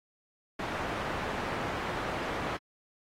white low-pass noise, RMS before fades -35 dBFS, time 0.59-2.57 s, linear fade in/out 5 ms, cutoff 1300 Hz, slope 12 dB/octave, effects AAC 48 kbps

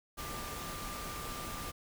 sine tone in noise, 1189 Hz, D6, 21 cents sharp, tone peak -45 dBFS, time 0.17-1.72 s, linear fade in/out 20 ms, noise pink, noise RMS -42 dBFS, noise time 0.17-1.72 s, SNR -6 dB, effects none

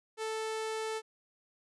sawtooth tone, 440 Hz, A4, in tune, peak -30 dBFS, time 0.17-1.02 s, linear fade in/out 50 ms, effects resampled to 24000 Hz

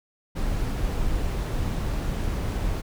brown noise, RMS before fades -26 dBFS, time 0.35-2.82 s, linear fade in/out 20 ms, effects none

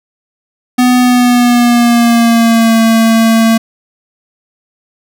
square tone with pitch glide, 249.1 to 225.8 Hz, B3 to A3, +15 to +45 cents, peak -6 dBFS, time 0.78-3.58 s, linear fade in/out 10 ms, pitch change -170 cents, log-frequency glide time 1-2.77 s, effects none

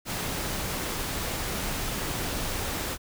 pink noise, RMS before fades -31 dBFS, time 0.05-2.98 s, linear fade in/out 50 ms, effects none

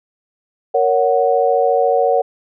sine chord, F# major, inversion first, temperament equal with one note detuned, 466.2 / 560.2 / 740 Hz, A#4 / C#5 / F#5, 0 / +18 / 0 cents, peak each -16 dBFS, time 0.74-2.22 s, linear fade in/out 10 ms, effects none

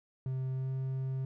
triangle tone with pitch glide, 130.81 to 132.18 Hz, C3 to C3, 0 to +18 cents, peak -30 dBFS, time 0.26-1.25 s, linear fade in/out 2 ms, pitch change +18 cents, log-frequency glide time 0.53-0.71 s, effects none

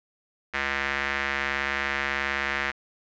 square tone with band-pass filter, 69.3 Hz, C#2, in tune, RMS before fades -28 dBFS, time 0.53-2.72 s, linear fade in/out 20 ms, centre 1900 Hz, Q 2.7, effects resampled to 16000 Hz + 9-bit

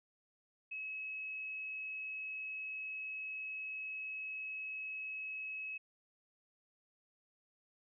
sine tone, 2571 Hz, E7, 44 cents flat, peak -40 dBFS, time 0.71-5.78 s, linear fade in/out 10 ms, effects none

